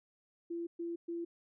sine tone bursts, 339.5 Hz, F4, 49 cents flat, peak -36 dBFS, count 3, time 0.5-1.25 s, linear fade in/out 10 ms, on 170 ms, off 120 ms, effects none

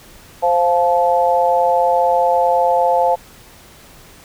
sine chord, F major, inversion second, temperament equal with one note detuned, 523.3 / 698.5 / 867.9 Hz, C5 / F5 / A5, 0 / 0 / -24 cents, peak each -16 dBFS, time 0.42-3.16 s, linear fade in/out 20 ms, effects pink hiss -43 dBFS RMS until 4.24 s

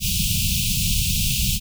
pink band-stop noise, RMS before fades -21 dBFS, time 0-1.6 s, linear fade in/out 50 ms, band 210 to 2500 Hz, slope 96 dB/octave, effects none

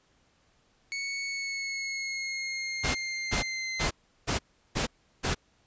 sawtooth tone with pitch glide, 2217 to 2069 Hz, C#7 to C7, 0 to -20 cents, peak -28 dBFS, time 0.92-3.87 s, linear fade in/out 0 ms, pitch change -120 cents, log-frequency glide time 1.25-3.75 s
pink noise bursts, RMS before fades -28 dBFS, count 6, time 2.83-5.35 s, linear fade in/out 20 ms, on 120 ms, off 360 ms
effects pink hiss -67 dBFS RMS until 5.66 s + resampled to 16000 Hz

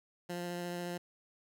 15% pulse tone with vibrato, 175.4 Hz, F3, 8 cents sharp, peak -31 dBFS, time 0.29-0.98 s, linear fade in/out 10 ms, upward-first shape sine, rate 14 Hz, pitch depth 10 cents each way, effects none

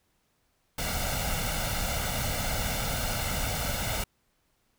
pink noise with comb filter, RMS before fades -30 dBFS, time 0.78-4.04 s, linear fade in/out 5 ms, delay 1.4 ms, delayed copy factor +0.7, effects pink hiss -72 dBFS RMS until 4.78 s

